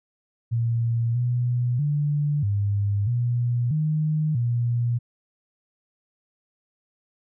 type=tone with pitch steps; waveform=sine; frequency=116.5 / 122.4 / 146.6 / 101.4 / 120.8 / 154.2 / 119.5 Hz; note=A#2 / B2 / D3 / G#2 / B2 / D#3 / A#2; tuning=-1 / -15 / -3 / -41 / -38 / -15 / +43 cents; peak=-20 dBFS; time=0.51-4.99 s; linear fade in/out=20 ms; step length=640 ms; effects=none